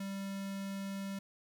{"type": "tone with notch filter", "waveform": "square", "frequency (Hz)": 196, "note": "G3", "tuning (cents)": 0, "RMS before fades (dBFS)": -40, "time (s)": [0, 1.19], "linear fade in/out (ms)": 5, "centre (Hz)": 760, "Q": 1.9, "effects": ["12-bit"]}